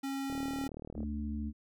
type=tone; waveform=square; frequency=272.7 Hz; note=C#4; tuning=28 cents flat; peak=-35 dBFS; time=0.03-0.68 s; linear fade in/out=10 ms
type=click train; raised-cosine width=2 ms; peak=-30 dBFS; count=29; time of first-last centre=0.3-1.031 s; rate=38.3 Hz
type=harmonic tone; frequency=73.42 Hz; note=D2; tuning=in tune; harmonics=1 / 3 / 4; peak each=-37 / -37 / -44 dBFS; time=0.94-1.53 s; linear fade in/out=50 ms
effects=none